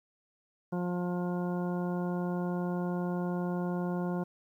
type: harmonic tone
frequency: 177.5 Hz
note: F3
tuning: 28 cents sharp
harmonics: 1 / 2 / 3 / 4 / 5 / 6 / 8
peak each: -31 / -37 / -41 / -43 / -45 / -47 / -49 dBFS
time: 0.72-4.24 s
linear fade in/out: 10 ms
effects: 11-bit